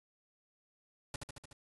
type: noise with echo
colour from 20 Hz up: pink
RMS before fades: -40 dBFS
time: 1.14-1.16 s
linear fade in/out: 2 ms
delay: 74 ms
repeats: 5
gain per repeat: -3 dB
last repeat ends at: 1.53 s
effects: resampled to 24000 Hz